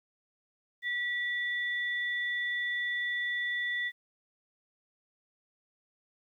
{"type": "tone pair together", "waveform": "sine", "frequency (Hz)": [1946, 3520], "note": ["B6", "A7"], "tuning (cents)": [-26, 0], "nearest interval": "minor seventh", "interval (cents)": 1026, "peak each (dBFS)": [-30, -40], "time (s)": [0.82, 3.92], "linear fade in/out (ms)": 50, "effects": ["11-bit"]}